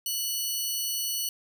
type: tone pair together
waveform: 10% pulse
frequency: 2960 / 4390 Hz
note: F#7 / C#8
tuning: 0 / -18 cents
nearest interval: perfect fifth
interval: 682 cents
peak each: -22 / -25 dBFS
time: 0.06-1.29 s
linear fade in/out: 2 ms
effects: none